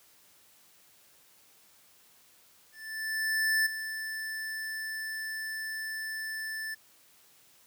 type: tone with ADSR envelope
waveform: square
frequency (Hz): 1760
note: A6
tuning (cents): 0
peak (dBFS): -24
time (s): 2.72-6.75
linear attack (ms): 940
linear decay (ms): 10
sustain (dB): -11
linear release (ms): 14
effects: white hiss -61 dBFS RMS until 7.66 s + high-pass 60 Hz 12 dB/octave